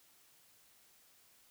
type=silence; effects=white hiss -66 dBFS RMS until 1.5 s